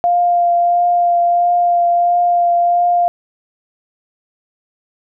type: tone with vibrato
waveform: sine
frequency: 698.5 Hz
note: F5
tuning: in tune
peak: -10 dBFS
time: 0.04-3.08 s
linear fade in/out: 0 ms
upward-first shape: triangle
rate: 1.5 Hz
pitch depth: 15 cents each way
effects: none